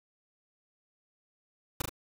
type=noise with echo; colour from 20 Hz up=pink; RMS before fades=-31 dBFS; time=1.8-1.82 s; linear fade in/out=5 ms; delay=37 ms; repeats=2; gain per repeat=-3 dB; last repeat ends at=1.894 s; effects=none